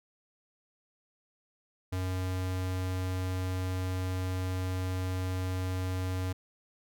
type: tone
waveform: square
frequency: 92.5 Hz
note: F#2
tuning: in tune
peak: -31 dBFS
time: 1.92-6.33 s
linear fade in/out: 10 ms
effects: none